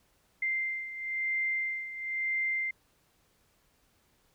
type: beating tone pair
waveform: sine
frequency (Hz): 2090 / 2091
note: C7 / C7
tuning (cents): -2 / -2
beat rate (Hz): 1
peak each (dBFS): -31 / -36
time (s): 0.42-2.71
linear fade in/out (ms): 5
effects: pink hiss -69 dBFS RMS until 4.34 s